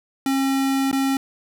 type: tone with dropouts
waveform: square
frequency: 270 Hz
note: C#4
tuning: 45 cents flat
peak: -19 dBFS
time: 0.26-1.17 s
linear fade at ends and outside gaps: 2 ms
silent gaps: 0.914-0.928 s
effects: none